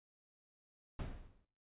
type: noise with exponential decay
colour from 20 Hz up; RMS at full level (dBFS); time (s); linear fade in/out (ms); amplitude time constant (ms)
brown; -36; 0.99-1.45; 2; 100
effects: noise-tail reverb RT60 0.5 s tail -17 dB re dry + resampled to 8000 Hz